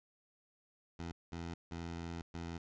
15% pulse tone bursts at uneven times, 84.4 Hz, E2, 41 cents sharp, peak -35 dBFS, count 4, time 0.99-1.12 / 1.32-1.54 / 1.71-2.22 / 2.34-2.58 s, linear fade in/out 5 ms, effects resampled to 16000 Hz

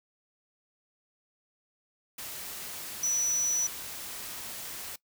sine tone in noise, 5920 Hz, F#8, in tune, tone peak -25 dBFS, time 3.03-3.67 s, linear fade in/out 5 ms, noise white, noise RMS -40 dBFS, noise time 2.18-4.96 s, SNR +12 dB, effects noise-tail reverb RT60 0.1 s tail -21 dB re dry

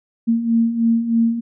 sine beating tone pair, 227.5 / 230.7 Hz, A#3 / A#3, -42 / -18 cents, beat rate 3.2 Hz, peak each -21 / -15 dBFS, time 0.27-1.41 s, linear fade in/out 20 ms, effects none

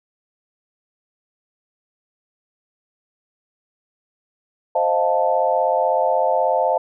sine chord, F dominant seventh, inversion second, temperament equal, 523.3 / 622.3 / 698.5 / 880 Hz, C5 / Eb5 / F5 / A5, 0 / 0 / 0 / 0 cents, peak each -21 dBFS, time 4.75-6.78 s, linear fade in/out 5 ms, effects none

